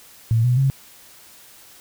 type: tone with pitch steps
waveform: sine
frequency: 113.6 / 123.88 / 135.09 Hz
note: A#2 / B2 / C#3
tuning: -44 / +6 / -44 cents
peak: -14 dBFS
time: 0.31-0.7 s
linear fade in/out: 0 ms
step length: 130 ms
effects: white hiss -47 dBFS RMS until 1.8 s